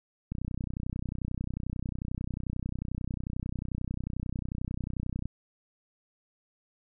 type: click train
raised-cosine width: 5 ms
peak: -21 dBFS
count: 155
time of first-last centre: 0.32-5.256 s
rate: 31.2 Hz
effects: none